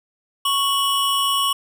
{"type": "tone pair together", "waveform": "square", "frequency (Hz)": [1107.7, 2960], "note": ["C#6", "F#7"], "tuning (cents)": [-2, 0], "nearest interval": "octave + perfect fourth", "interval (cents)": 1702, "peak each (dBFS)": -21, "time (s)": [0.45, 1.53], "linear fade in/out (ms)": 5, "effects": []}